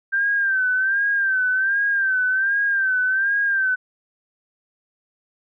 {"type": "tone with vibrato", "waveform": "sine", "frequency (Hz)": 1568, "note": "G6", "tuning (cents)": 0, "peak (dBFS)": -17, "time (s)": [0.12, 3.76], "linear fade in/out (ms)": 20, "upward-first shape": "sine", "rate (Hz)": 1.3, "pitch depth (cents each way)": 75, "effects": []}